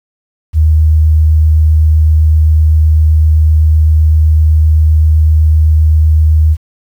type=tone with vibrato; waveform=sine; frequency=77.9 Hz; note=D#2; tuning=3 cents sharp; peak=-4 dBFS; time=0.53-6.57 s; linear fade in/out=50 ms; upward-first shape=sine; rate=7.8 Hz; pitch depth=8 cents each way; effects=7-bit